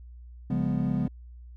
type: chord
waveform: triangle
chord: C# dominant seventh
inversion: none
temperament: equal with one note detuned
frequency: 138.59 / 174.61 / 203.7 / 246.9 Hz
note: C#3 / E#3 / G#3 / B3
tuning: 0 / 0 / -33 / 0 cents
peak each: -28 dBFS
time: 0.5-1.08 s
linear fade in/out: 5 ms
effects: added 60 Hz sine -43 dBFS peak until 1.56 s